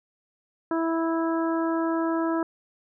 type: harmonic tone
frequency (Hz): 328.4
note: E4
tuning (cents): -6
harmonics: 1 / 2 / 3 / 4 / 5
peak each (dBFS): -24 / -31 / -32 / -34 / -39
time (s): 0.71-2.43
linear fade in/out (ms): 2
effects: none